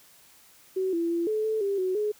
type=tone with pitch steps; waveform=sine; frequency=377 / 336.5 / 339.2 / 431.3 / 437.3 / 397.6 / 371.8 / 421.1 Hz; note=F#4 / E4 / E4 / A4 / A4 / G4 / F#4 / G#4; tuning=+32 / +36 / +50 / -35 / -11 / +25 / +8 / +24 cents; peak=-24 dBFS; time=0.76-2.12 s; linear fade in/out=10 ms; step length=170 ms; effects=white hiss -56 dBFS RMS until 2.19 s

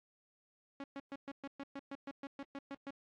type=tone bursts; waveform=sawtooth; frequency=277.3 Hz; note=C#4; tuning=1 cent sharp; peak=-38 dBFS; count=14; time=0.8-2.906 s; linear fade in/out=2 ms; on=39 ms; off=120 ms; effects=low-pass 3000 Hz 12 dB/octave + AAC 32 kbps

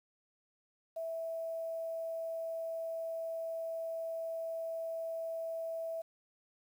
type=tone with quantisation; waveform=sine; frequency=656 Hz; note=E5; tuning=9 cents flat; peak=-36 dBFS; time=0.96-6.02 s; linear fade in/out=10 ms; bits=10; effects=none

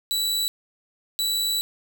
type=tone bursts at uneven times; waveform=sawtooth; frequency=3944 Hz; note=B7; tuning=3 cents flat; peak=-19 dBFS; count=2; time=0.11-0.48 / 1.19-1.61 s; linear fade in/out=0 ms; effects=none

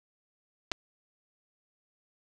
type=clicks; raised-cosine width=0.2 ms; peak=-14 dBFS; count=2; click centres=0.716 / 0.719 s; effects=none

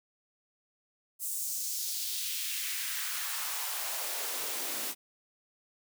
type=noise with high-pass filter sweep; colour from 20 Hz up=white; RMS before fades=-35 dBFS; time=1.19-4.95 s; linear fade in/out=50 ms; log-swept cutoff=9100 to 240 Hz; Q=1.5; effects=none

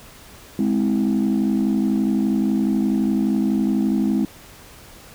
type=chord; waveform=sine; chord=Ab augmented; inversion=none; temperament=just; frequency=207.7 / 259.6 / 324.5 Hz; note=Ab3 / C4 / E4; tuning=0 / -13 / -27 cents; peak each=-18 / -20 / -22 dBFS; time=0.59-4.25 s; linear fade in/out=2 ms; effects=tanh soft clip ceiling -12 dBFS + pink hiss -44 dBFS RMS until 5.14 s

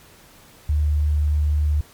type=tone; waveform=sine; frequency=74.7 Hz; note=D2; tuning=30 cents sharp; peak=-16 dBFS; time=0.69-1.81 s; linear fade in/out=5 ms; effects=pink hiss -49 dBFS RMS until 1.93 s + MP3 96 kbps

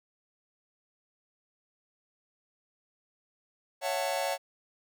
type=chord; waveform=45% pulse; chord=F# minor seventh; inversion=second; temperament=just; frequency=555 / 666 / 740 / 888 Hz; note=C#5 / E5 / F#5 / A5; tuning=+2 / +18 / 0 / +16 cents; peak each=-33 / -35 / -35 / -37 dBFS; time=3.81-4.38 s; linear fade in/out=50 ms; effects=none

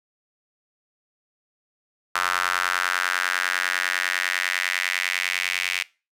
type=tone with high-pass filter sweep; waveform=sawtooth; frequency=90 Hz; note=F#2; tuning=47 cents flat; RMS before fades=-25 dBFS; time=2.15-5.83 s; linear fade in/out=5 ms; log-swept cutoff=1300 to 2300 Hz; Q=3.2; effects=noise-tail reverb RT60 0.3 s tail -22 dB re dry + low-pass 12000 Hz 12 dB/octave

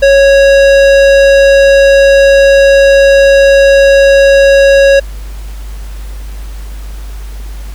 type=tone with tanh clipping; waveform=sine; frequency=552 Hz; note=C#5; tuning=7 cents flat; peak=-4 dBFS; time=0.02-5 s; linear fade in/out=10 ms; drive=17 dB; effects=added 50 Hz sine -20 dBFS peak until 7.74 s + pink hiss -36 dBFS RMS until 7.74 s

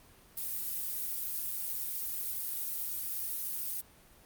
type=noise; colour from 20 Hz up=violet; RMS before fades=-36 dBFS; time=0.37-3.81 s; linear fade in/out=5 ms; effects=pink hiss -59 dBFS RMS until 4.25 s + Opus 32 kbps

